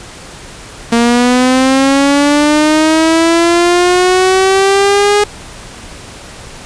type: linear sweep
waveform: sawtooth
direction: up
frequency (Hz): 231.6 to 415.3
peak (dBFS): -3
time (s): 0.92-5.24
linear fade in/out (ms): 5
effects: pink hiss -31 dBFS RMS until 6.65 s + resampled to 22050 Hz